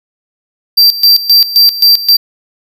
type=tone with tremolo; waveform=square; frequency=4699 Hz; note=D8; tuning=in tune; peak=-3 dBFS; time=0.77-2.17 s; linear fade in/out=10 ms; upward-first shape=square; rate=3.8 Hz; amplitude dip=80%; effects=none